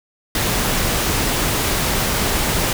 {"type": "noise", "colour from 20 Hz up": "pink", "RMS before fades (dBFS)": -19, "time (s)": [0.35, 2.73], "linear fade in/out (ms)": 2, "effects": []}